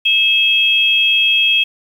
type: tone pair together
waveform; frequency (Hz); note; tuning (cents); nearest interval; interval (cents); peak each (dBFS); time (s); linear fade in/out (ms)
sine; 2605 / 3257; E7 / G#7; -21 / -34; major third; 387; -13; 0.05-1.64; 10
effects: 7-bit